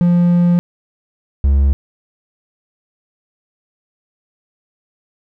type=tone pair in turn; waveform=triangle; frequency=174.61 / 69.29 Hz; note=F3 / C#2; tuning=0 / 0 cents; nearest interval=octave + major third; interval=1600 cents; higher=first; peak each=-7 dBFS; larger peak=neither; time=0.01-0.59 / 1.44-1.73 s; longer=first; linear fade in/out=0 ms; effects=none